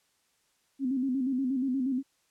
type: tone with vibrato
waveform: sine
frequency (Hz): 261.6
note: C4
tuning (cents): 0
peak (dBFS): -26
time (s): 0.79-2.03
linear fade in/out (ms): 50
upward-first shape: square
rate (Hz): 8.4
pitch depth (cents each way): 71
effects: white hiss -71 dBFS RMS until 2.3 s + low-pass 10000 Hz 12 dB/octave